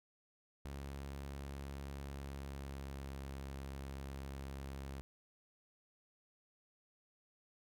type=tone with pitch glide; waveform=sawtooth; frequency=69.3 to 68.15 Hz; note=C#2 to C#2; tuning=0 to -29 cents; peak=-40 dBFS; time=0.65-5.01 s; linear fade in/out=0 ms; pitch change=-29 cents; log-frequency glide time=2.09-3.2 s; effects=none